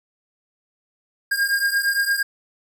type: beating tone pair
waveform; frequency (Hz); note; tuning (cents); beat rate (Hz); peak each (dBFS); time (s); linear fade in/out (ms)
square; 1613 / 1621.7; G6 / G#6; +49 / -42; 8.7; -21 / -24; 1.31-2.23; 10
effects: none